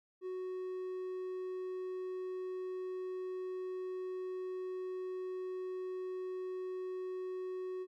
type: tone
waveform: triangle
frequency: 370 Hz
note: F#4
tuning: in tune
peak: -36 dBFS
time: 0.21-7.87 s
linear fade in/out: 50 ms
effects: none